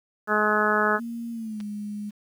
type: harmonic tone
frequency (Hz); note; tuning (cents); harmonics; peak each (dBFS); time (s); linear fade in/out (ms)
211.7; G#3; +33; 1 / 2 / 3 / 4 / 5 / 6 / 7 / 8; -29 / -27 / -29 / -30 / -30 / -25 / -26 / -28; 0.27-1; 50
type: tone with pitch glide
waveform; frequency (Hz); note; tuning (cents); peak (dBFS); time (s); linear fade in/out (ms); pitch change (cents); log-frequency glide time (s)
sine; 233.1 to 207.7; A#3 to G#3; 0 to 0; -30; 0.98-2.11; 20; -200; 1.32-1.63
type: clicks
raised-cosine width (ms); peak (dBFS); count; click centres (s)
0.2; -27 / -31; 2; 1.603 / 1.609
effects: 9-bit